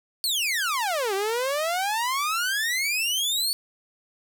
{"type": "exponential two-way sweep", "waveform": "sawtooth", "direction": "down then up", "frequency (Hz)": [4525, 379.6, 4525], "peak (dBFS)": -20, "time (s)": [0.24, 3.53], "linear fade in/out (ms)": 0, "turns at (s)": 1.14, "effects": []}